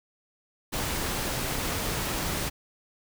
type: noise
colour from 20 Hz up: pink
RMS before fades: -30 dBFS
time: 0.72-2.5 s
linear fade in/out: 20 ms
effects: none